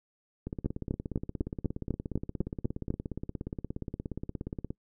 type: two click trains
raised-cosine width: 3 ms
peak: -22 / -16 dBFS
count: 73 / 10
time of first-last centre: 0.47-4.705 / 0.66-2.904 s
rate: 17 / 4.01 Hz
effects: noise-tail reverb RT60 0.1 s tail -24 dB re dry

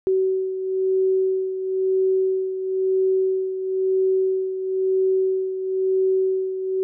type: beating tone pair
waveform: sine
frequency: 378.3 / 379.3 Hz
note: F#4 / F#4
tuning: +38 / +43 cents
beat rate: 1 Hz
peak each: -19 / -26 dBFS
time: 0.07-6.83 s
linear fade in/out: 0 ms
effects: none

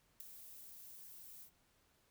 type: noise with ADSR envelope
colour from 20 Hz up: violet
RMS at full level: -44 dBFS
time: 0.2-1.51 s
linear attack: 5 ms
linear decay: 8 ms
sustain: -11 dB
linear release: 83 ms
effects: pink hiss -74 dBFS RMS until 2.1 s

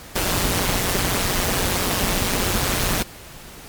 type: noise with amplitude modulation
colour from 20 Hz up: pink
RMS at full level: -18 dBFS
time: 0.15-3.03 s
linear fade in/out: 10 ms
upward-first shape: sine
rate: 184 Hz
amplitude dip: 70%
effects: pink hiss -40 dBFS RMS until 3.68 s + MP3 96 kbps

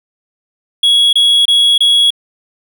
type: tone bursts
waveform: triangle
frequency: 3338 Hz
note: G#7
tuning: 8 cents sharp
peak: -5 dBFS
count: 4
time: 0.83-2.105 s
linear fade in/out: 5 ms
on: 300 ms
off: 25 ms
effects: none

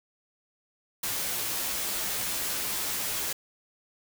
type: noise with comb filter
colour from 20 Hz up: white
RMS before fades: -31 dBFS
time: 1.03-3.33 s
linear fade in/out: 5 ms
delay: 13 ms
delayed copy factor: -0.6
effects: none

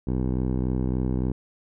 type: tone with low-pass filter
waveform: 10% pulse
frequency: 63.5 Hz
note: B1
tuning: 49 cents sharp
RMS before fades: -25 dBFS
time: 0.07-1.32 s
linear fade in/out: 5 ms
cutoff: 420 Hz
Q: 0.62
effects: none

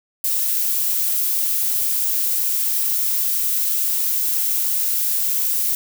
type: noise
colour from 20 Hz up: violet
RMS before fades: -20 dBFS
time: 0.24-5.75 s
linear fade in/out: 2 ms
effects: none

